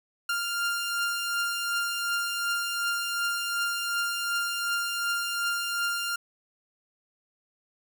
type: beating tone pair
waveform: sawtooth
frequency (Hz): 1396.9 / 1399.6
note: F6 / F6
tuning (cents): 0 / +3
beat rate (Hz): 2.7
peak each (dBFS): -24 / -32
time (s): 0.29-6.16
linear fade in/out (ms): 5
effects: none